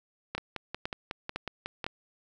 two click trains, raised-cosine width 0.3 ms, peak -16 / -18 dBFS, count 4 / 9, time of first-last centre 0.35-1.865 / 0.38-1.843 s, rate 1.98 / 5.47 Hz, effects none

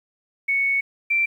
sine tone pair in turn, 2217 / 2349 Hz, C#7 / D7, 0 / 0 cents, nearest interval minor second, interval 100 cents, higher second, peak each -18 / -17 dBFS, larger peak second, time 0.48-0.81 / 1.1-1.26 s, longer first, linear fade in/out 10 ms, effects 9-bit

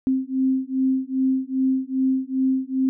sine beating tone pair, 261.6 / 264.1 Hz, C4 / C4, 0 / +16 cents, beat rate 2.5 Hz, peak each -22 / -22 dBFS, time 0.07-2.89 s, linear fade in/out 0 ms, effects none

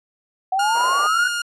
sine exponential sweep, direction up, 740 to 1509 Hz, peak -17 dBFS, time 0.52-1.28 s, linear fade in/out 5 ms
sawtooth tone, 1418 Hz, F6, 26 cents sharp, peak -18 dBFS, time 0.59-1.42 s, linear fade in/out 5 ms
white band-pass noise, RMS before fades -30 dBFS, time 0.75-1.07 s, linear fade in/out 2 ms, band 460 to 1100 Hz, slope 24 dB/octave
effects resampled to 24000 Hz

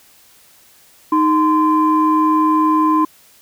sine tone pair together, 311.1 / 1032 Hz, D#4 / C6, 0 / -24 cents, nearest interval octave + major sixth, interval 2076 cents, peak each -13 dBFS, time 1.12-3.05 s, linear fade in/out 5 ms, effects tanh soft clip ceiling -4 dBFS + white hiss -49 dBFS RMS until 3.41 s

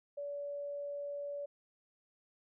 sine tone, 573 Hz, D5, 43 cents flat, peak -38 dBFS, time 0.17-1.46 s, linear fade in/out 10 ms, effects none

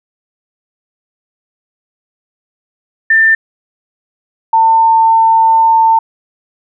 sine tone pair in turn, 1789 / 899.4 Hz, A6 / A5, +28 / +38 cents, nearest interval octave, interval 1190 cents, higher first, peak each -5 dBFS, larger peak neither, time 3.1-3.35 / 4.53-5.99 s, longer second, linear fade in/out 5 ms, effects none

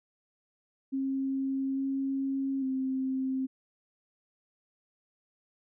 sine tone with pitch steps, 268.9 / 270.8 / 263.2 Hz, C4 / C#4 / C4, +47 / -40 / +10 cents, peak -28 dBFS, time 0.92-3.47 s, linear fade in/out 20 ms, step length 850 ms, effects none

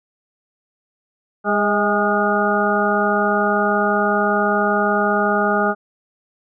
harmonic tone with a mistuned harmonic, 205.2 Hz, G#3, 21 cents flat, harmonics 1 / 2 / 3 / 4 / 6 / 7, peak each -22 / -22 / -22 / -22 / -22 / -22 dBFS, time 1.44-5.75 s, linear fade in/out 50 ms, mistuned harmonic 3, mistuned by +43 cents, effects none

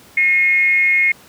sine tone with frequency modulation, 2151 Hz, C7, 47 cents sharp, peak -11 dBFS, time 0.17-1.12 s, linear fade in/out 5 ms, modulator 321 Hz, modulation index 0.39, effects pink hiss -45 dBFS RMS until 1.28 s + high-pass 100 Hz 12 dB/octave

